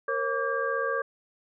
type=tone cluster; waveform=sine; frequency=465.4 / 541 / 1156 / 1607 Hz; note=A#4 / C#5 / D6 / G6; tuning=-3 / -42 / -28 / +43 cents; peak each=-31 dBFS; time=0.08-1.02 s; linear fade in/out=5 ms; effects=none